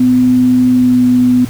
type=tone with pitch glide; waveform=sine; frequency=251.9 to 249.2 Hz; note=B3 to B3; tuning=+34 to +16 cents; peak=-6 dBFS; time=0-1.45 s; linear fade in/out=5 ms; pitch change=-18 cents; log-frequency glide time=0.69-1.03 s; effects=added 117 Hz sine -23 dBFS peak until 1.49 s + pink hiss -33 dBFS RMS until 1.49 s